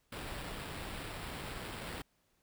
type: noise with sample-and-hold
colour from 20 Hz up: pink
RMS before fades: -43 dBFS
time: 0.12-2.02 s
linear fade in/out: 5 ms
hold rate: 6300 Hz
effects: pink hiss -75 dBFS RMS until 2.42 s